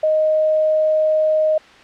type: tone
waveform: sine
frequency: 622.3 Hz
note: D#5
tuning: in tune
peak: -13 dBFS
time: 0.03-1.58 s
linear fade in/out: 5 ms
effects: white hiss -44 dBFS RMS until 1.83 s + low-pass 3000 Hz 12 dB/octave